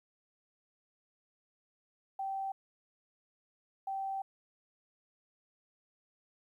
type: tone bursts at uneven times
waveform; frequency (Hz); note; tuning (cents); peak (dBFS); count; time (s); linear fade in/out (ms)
sine; 777; G5; -16; -34; 2; 2.19-2.52 / 3.87-4.22; 5
effects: 12-bit